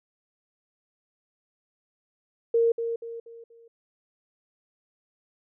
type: tone with echo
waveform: sine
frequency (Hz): 462.6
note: A#4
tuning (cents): -13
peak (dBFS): -18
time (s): 2.54-2.72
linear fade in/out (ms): 5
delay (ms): 240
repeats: 4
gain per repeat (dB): -8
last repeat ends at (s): 3.68
effects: none